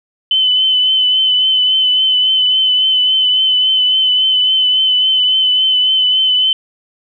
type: tone with vibrato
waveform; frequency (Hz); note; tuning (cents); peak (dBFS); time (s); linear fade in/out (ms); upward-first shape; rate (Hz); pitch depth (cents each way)
sine; 3035; F#7; +43; -9; 0.31-6.53; 2; triangle; 3.6; 30
effects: none